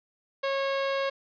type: tone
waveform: sawtooth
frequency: 547 Hz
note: C#5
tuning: 23 cents flat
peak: -22 dBFS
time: 0.43-1.1 s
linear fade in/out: 10 ms
effects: resampled to 11025 Hz + 9-bit